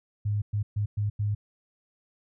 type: tone bursts at uneven times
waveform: sine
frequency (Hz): 103.83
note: G#2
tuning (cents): 0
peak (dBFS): -24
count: 5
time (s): 0.25-0.42 / 0.53-0.63 / 0.76-0.86 / 0.97-1.1 / 1.19-1.35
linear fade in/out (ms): 10
effects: none